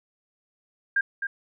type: tone with echo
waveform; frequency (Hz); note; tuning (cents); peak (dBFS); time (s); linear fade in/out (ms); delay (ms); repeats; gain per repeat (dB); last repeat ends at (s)
sine; 1604; G6; +39; -19; 0.96-1.01; 5; 260; 1; -7; 1.27
effects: none

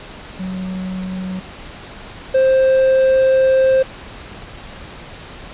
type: tone pair in turn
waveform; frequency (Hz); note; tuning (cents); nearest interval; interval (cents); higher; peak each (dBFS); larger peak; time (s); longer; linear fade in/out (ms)
triangle; 186.1 / 526.4; F#3 / C5; +10 / +10; octave + tritone; 1800; second; -20 / -8; second; 0.39-1.4 / 2.34-3.83; second; 10
effects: pink hiss -35 dBFS RMS until 5.53 s + resampled to 8000 Hz

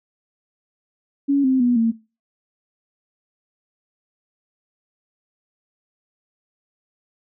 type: tone with pitch steps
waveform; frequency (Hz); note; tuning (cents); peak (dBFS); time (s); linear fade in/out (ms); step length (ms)
sine; 280.3 / 261.5 / 244 / 227.7; C#4 / C4 / B3 / A#3; +19 / -1 / -21 / -40; -14; 1.28-1.92; 20; 160
effects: noise-tail reverb RT60 0.3 s tail -20 dB re dry

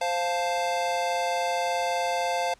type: chord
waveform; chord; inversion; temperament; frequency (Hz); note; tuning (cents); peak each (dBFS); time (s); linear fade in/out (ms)
square; F major; second; equal; 523.3 / 698.5 / 880; C5 / F5 / A5; 0 / 0 / 0; -31 / -28 / -31; 0.01-2.54; 5
effects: pink hiss -58 dBFS RMS until 2.59 s + low-pass 8000 Hz 12 dB/octave

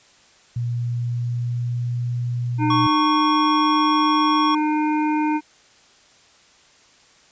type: tone with pitch glide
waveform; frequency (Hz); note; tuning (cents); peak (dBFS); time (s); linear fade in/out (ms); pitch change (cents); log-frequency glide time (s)
sine; 119.7 to 121.3; A#2 to B2; +46 to -31; -21; 0.56-2.87; 5; +23; 0.69-2.1
type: harmonic tone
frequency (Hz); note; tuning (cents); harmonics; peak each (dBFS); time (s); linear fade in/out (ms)
304.5; D#4; -37; 1 / 3 / 5 / 7 / 8; -19 / -23 / -36 / -38 / -34; 2.58-5.41; 50
type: tone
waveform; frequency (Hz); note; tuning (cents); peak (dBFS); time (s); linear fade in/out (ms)
square; 1108.7; C#6; 0; -19; 2.7-4.55; 5
effects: white hiss -53 dBFS RMS until 7.31 s + resampled to 16000 Hz

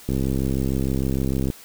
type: click train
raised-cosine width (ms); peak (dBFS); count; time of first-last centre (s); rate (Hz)
3; -11; 95; 0.09-1.501; 66.6
effects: white hiss -45 dBFS RMS until 1.64 s

